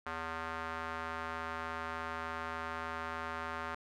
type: tone with band-pass filter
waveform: square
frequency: 81.7 Hz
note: E2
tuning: 15 cents flat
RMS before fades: -40 dBFS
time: 0.06-3.75 s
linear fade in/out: 5 ms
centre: 1300 Hz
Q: 1.9
effects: none